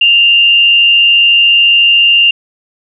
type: tone with frequency modulation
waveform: sine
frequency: 2794 Hz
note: F7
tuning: in tune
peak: -4 dBFS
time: 0.01-2.31 s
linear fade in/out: 5 ms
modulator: 150 Hz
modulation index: 0.3
effects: none